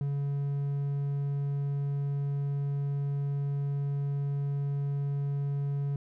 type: tone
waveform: triangle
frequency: 141.2 Hz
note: C#3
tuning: 32 cents sharp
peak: -26 dBFS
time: 0.01-5.96 s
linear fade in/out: 2 ms
effects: none